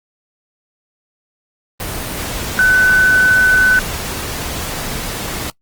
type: tone in noise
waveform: sine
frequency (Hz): 1505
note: F#6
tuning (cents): +29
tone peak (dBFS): -8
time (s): 2.59-3.79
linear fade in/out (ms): 0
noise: pink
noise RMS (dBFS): -23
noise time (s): 1.8-5.5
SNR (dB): +12
effects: noise-tail reverb RT60 0.1 s tail -24 dB re dry + Opus 24 kbps